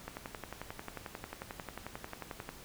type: click train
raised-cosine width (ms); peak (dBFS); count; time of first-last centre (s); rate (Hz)
0.5; -25; 28; 0.08-2.491; 11.2
effects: pink hiss -52 dBFS RMS until 2.64 s